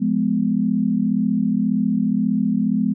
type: chord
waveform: sine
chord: F diminished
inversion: none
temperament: just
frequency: 174.61 / 209.5 / 251.4 Hz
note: F3 / Ab3 / Cb4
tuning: 0 / +15 / +31 cents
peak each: -24 / -19 / -21 dBFS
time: 0-2.94 s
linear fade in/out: 20 ms
effects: none

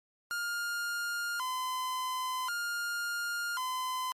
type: tone with vibrato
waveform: 45% pulse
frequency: 1200 Hz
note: D6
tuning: 37 cents sharp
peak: -32 dBFS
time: 0.31-4.12 s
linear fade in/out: 0 ms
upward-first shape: square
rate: 0.46 Hz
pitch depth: 280 cents each way
effects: MP3 64 kbps

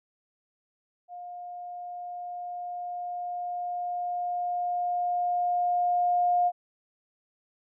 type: tone with level ramp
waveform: sine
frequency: 710 Hz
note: F5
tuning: 28 cents sharp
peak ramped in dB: -38 to -20 dBFS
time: 1.08-6.52 s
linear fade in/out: 50 ms
effects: none

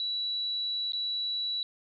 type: tone with dropouts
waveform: sine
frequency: 3930 Hz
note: B7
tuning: 9 cents flat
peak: -29 dBFS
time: 0-1.63 s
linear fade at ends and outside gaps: 1 ms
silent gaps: 0.921-0.933 s
effects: none

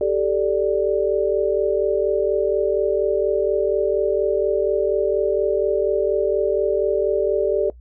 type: chord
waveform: sine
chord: G suspended second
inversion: none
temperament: equal with one note detuned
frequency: 392 / 436.2 / 587.3 Hz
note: G4 / A4 / D5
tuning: 0 / -15 / 0 cents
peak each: -21 dBFS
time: 0.01-7.7 s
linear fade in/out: 2 ms
effects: noise-tail reverb RT60 0.1 s tail -20 dB re dry + added 60 Hz sine -41 dBFS peak until 7.8 s

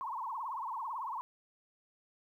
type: tone with vibrato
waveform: sine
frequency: 987.8 Hz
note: B5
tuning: in tune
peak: -36 dBFS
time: 0.01-1.21 s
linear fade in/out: 0 ms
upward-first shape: triangle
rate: 18 Hz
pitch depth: 250 cents each way
effects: 12-bit

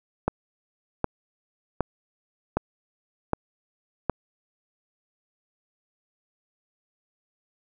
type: click train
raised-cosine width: 1 ms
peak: -8 dBFS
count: 6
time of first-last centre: 0.28-4.097 s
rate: 1.31 Hz
effects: none

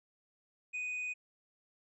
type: tone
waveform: triangle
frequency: 2489 Hz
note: D#7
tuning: in tune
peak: -34 dBFS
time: 0.73-1.14 s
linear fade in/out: 20 ms
effects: resampled to 22050 Hz

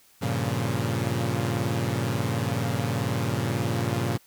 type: chord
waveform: sawtooth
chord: G half-diminished seventh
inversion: none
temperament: equal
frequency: 98 / 116.54 / 138.59 / 174.61 Hz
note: G2 / Bb2 / Db3 / F3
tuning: 0 / 0 / 0 / 0 cents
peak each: -27 / -24 / -26 / -30 dBFS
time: 0.21-4.18 s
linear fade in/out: 20 ms
effects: white hiss -58 dBFS RMS until 4.26 s

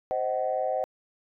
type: chord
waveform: sine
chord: C diminished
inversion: none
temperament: just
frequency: 523.3 / 627.9 / 753.5 Hz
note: C5 / Eb5 / Gb5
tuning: 0 / +16 / +31 cents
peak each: -29 dBFS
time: 0.11-0.84 s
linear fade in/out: 0 ms
effects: tanh soft clip ceiling -16 dBFS

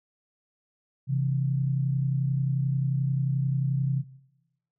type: tone pair together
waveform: sine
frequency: 132.95 / 164.3 Hz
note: C3 / E3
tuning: +28 / -5 cents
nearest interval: major third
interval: 367 cents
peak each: -23 / -31 dBFS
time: 1.07-4.04 s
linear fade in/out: 50 ms
effects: noise-tail reverb RT60 1.0 s tail -20 dB re dry

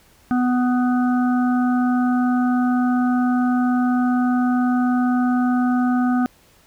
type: harmonic tone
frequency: 248.7 Hz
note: B3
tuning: 12 cents sharp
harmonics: 1 / 3 / 5 / 6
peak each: -16 / -26 / -30 / -32 dBFS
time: 0.31-6.26 s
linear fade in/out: 0 ms
effects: pink hiss -54 dBFS RMS until 6.66 s

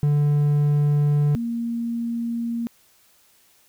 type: tone pair in turn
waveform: triangle / sine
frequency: 146.5 / 233.5 Hz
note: D3 / A#3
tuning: -4 / +3 cents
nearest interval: minor sixth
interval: 807 cents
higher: second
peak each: -14 / -23 dBFS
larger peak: first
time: 0.03-1.35 / 1.35-2.67 s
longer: neither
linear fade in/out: 0 ms
effects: white hiss -58 dBFS RMS until 3.68 s

